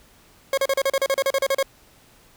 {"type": "tone bursts", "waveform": "40% pulse", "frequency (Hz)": 544, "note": "C#5", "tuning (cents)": -33, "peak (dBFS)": -17, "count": 14, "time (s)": [0.53, 1.628], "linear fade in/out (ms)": 2, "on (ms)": 45, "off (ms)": 36, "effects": ["pink hiss -54 dBFS RMS until 2.36 s"]}